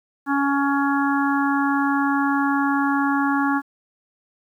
harmonic tone, 279.7 Hz, C#4, 16 cents sharp, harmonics 1 / 3 / 4 / 5 / 6, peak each -20 / -25 / -26 / -27 / -28 dBFS, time 0.26-3.62 s, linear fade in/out 50 ms, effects 9-bit

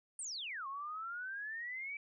sine exponential two-way sweep, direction down then up, 9310 to 1068 to 2323 Hz, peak -40 dBFS, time 0.19-1.97 s, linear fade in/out 2 ms, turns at 0.67 s, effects none

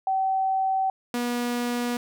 sine / sawtooth tone pair in turn, 766 / 241.8 Hz, G5 / B3, -40 / -36 cents, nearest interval octave + minor sixth, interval 1996 cents, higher first, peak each -21 dBFS, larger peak neither, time 0.07-0.9 / 1.14-1.97 s, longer neither, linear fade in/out 2 ms, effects none

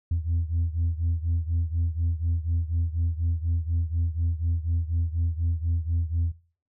sine beating tone pair, 82.41 / 86.51 Hz, E2 / F2, 0 / -16 cents, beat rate 4.1 Hz, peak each -24 / -26 dBFS, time 0.11-6.32 s, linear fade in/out 5 ms, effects noise-tail reverb RT60 0.4 s tail -17 dB re dry + tanh soft clip ceiling -19 dBFS

